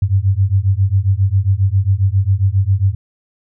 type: beating tone pair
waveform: sine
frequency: 93.7 / 101.1 Hz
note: F#2 / G#2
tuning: +22 / -46 cents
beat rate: 7.4 Hz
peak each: -14 dBFS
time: 0.02-2.95 s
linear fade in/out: 5 ms
effects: none